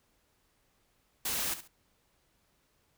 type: noise with echo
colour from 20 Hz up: white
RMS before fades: -33 dBFS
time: 1.25-1.54 s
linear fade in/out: 5 ms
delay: 69 ms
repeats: 2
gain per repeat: -12 dB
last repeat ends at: 1.678 s
effects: pink hiss -72 dBFS RMS until 2.97 s